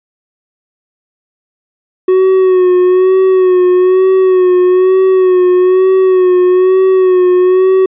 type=tone with vibrato; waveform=triangle; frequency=370 Hz; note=F#4; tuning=in tune; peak=-3 dBFS; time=2.08-7.86 s; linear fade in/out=5 ms; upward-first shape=sine; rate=1.1 Hz; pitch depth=39 cents each way; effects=resampled to 8000 Hz